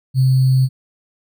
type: tone with sample-and-hold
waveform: sine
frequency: 130.81 Hz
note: C3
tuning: in tune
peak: -10 dBFS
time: 0.14-0.69 s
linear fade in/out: 50 ms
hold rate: 4410 Hz
effects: none